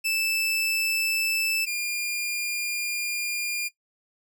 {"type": "tone pair in turn", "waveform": "sawtooth", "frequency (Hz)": [2637, 2410], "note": ["E7", "D7"], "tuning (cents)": [0, 44], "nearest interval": "major second", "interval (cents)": 156, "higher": "first", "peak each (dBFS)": [-20, -23], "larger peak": "first", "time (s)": [[0.04, 1.66], [1.66, 3.69]], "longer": "second", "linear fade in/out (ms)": 20, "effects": ["noise-tail reverb RT60 0.1 s tail -17 dB re dry"]}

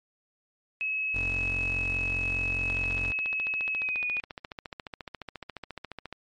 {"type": "tone with pitch glide", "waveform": "sine", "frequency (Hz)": [2573, 2467], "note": ["E7", "D#7"], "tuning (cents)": [-43, -15], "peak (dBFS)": -27, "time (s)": [0.81, 4.2], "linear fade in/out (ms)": 0, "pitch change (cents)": -72, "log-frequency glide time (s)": [3.74, 4.06]}
{"type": "tone", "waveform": "25% pulse", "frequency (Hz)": 44.88, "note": "F1", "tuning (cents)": 48, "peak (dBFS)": -29, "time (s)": [1.14, 3.12], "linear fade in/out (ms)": 10}
{"type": "click train", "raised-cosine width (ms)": 0.3, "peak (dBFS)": -22, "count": 50, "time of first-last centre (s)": [2.7, 6.127], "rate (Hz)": 14.3}
{"effects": ["MP3 48 kbps"]}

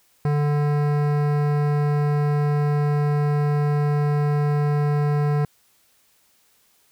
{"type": "tone with hard clipping", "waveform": "sine", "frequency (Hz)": 146.83, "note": "D3", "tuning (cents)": 0, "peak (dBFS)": -20, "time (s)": [0.25, 5.45], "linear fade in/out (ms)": 2, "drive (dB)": 17, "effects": ["white hiss -61 dBFS RMS until 6.91 s"]}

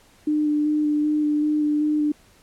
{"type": "tone with vibrato", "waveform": "sine", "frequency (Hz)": 300, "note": "D4", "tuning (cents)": 37, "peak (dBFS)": -18, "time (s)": [0.27, 2.12], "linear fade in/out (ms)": 5, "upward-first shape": "square", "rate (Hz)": 2.6, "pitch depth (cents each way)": 12, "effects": ["pink hiss -55 dBFS RMS until 2.42 s", "low-pass 12000 Hz 12 dB/octave"]}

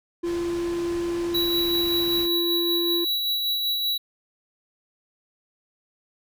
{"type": "tone", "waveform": "triangle", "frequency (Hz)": 343.7, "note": "F4", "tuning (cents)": -28, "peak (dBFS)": -22, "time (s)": [0.23, 3.05], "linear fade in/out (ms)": 10}
{"type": "low-pass noise", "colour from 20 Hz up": "pink", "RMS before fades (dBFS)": -39, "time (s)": [0.23, 2.29], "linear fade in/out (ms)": 50, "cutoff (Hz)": 7600, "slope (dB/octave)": 12}
{"type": "tone with tremolo", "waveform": "square", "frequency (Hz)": 3916, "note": "B7", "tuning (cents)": -15, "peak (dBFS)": -22, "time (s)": [1.34, 3.98], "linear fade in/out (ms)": 10, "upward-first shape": "sine", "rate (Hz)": 5.2, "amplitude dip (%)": 30}
{"effects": []}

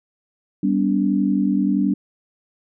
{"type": "chord", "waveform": "sine", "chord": "G major", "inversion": "none", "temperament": "equal with one note detuned", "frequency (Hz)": [196, 246.9, 288.1], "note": ["G3", "B3", "D4"], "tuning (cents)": [0, 0, -33], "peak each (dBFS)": [-19, -23, -20], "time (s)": [0.63, 1.94], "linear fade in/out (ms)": 5, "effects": []}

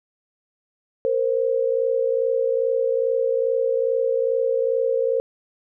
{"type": "tone pair together", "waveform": "sine", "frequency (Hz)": [462.9, 525.3], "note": ["A#4", "C5"], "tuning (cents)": [-12, 7], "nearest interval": "major second", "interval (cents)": 219, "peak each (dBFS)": -21, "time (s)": [1.05, 5.2], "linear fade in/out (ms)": 0, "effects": []}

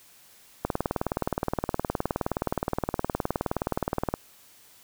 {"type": "click train", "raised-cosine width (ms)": 1, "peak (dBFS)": -11, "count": 68, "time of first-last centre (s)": [0.65, 4.14], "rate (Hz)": 19.2, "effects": ["white hiss -55 dBFS RMS until 4.83 s"]}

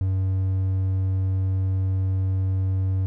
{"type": "tone", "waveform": "triangle", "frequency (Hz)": 94.8, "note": "F#2", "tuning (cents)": 43, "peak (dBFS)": -18, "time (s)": [0.01, 3.06], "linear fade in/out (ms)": 0, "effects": []}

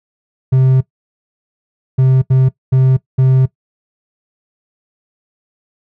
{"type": "tone bursts at uneven times", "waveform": "triangle", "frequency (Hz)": 130.81, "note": "C3", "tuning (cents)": 0, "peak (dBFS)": -5, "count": 5, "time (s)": [[0.52, 0.81], [1.98, 2.22], [2.3, 2.49], [2.72, 2.97], [3.18, 3.46]], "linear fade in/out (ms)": 10, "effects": ["noise-tail reverb RT60 0.1 s tail -18 dB re dry"]}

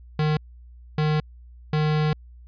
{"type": "tone bursts at uneven times", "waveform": "square", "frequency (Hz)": 153, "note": "D#3", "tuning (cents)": -29, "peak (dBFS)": -20, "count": 3, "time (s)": [[0.19, 0.37], [0.98, 1.2], [1.73, 2.13]], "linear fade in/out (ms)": 2, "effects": ["added 60 Hz sine -43 dBFS peak until 2.47 s", "resampled to 11025 Hz"]}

